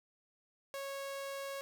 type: tone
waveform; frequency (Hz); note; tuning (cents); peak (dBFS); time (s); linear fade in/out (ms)
sawtooth; 551; C#5; -11; -36; 0.74-1.61; 0
effects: 13-bit